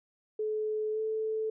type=tone with pitch glide; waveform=sine; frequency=430 to 437.8 Hz; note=A4 to A4; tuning=-40 to -9 cents; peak=-29 dBFS; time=0.39-1.5 s; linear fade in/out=5 ms; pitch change=+31 cents; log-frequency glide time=0.92-1 s; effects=none